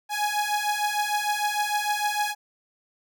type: beating tone pair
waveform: sawtooth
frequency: 830.6 / 837.2 Hz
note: G#5 / G#5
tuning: 0 / +14 cents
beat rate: 6.6 Hz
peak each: -23 dBFS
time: 0.09-2.35 s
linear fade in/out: 50 ms
effects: none